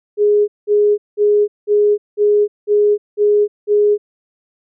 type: tone bursts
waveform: sine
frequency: 415.3 Hz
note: G#4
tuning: in tune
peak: -9 dBFS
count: 8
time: 0.17-3.98 s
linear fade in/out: 50 ms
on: 310 ms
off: 190 ms
effects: none